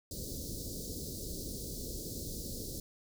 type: band-stop noise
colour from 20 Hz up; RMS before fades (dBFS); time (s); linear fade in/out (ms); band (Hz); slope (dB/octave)
pink; -41; 0.11-2.8; 2; 530 to 4200; 48
effects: none